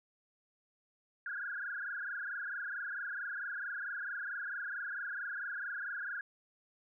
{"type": "tone with frequency modulation", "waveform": "sine", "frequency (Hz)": 1537, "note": "G6", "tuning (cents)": -35, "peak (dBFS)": -37, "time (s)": [1.26, 6.21], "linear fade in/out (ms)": 2, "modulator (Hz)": 24.5, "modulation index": 5.5, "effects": []}